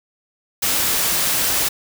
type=noise; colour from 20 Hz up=white; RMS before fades=-19 dBFS; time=0.62-1.69 s; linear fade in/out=10 ms; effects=none